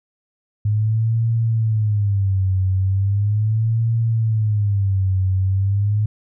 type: tone with vibrato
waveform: sine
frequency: 103.83 Hz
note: G#2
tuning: in tune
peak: -15 dBFS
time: 0.65-6.06 s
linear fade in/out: 5 ms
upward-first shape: sine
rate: 0.38 Hz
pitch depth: 170 cents each way
effects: none